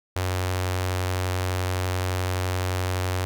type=tone with notch filter; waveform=sawtooth; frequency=91.7 Hz; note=F#2; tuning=15 cents flat; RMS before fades=-26 dBFS; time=0.16-3.25 s; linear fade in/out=0 ms; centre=190 Hz; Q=0.61; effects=none